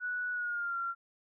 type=tone with pitch glide; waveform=sine; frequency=1474 to 1375.3 Hz; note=F#6 to F6; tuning=-7 to -27 cents; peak=-32 dBFS; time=0-0.95 s; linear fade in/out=50 ms; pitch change=-120 cents; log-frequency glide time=0.32-0.77 s; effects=none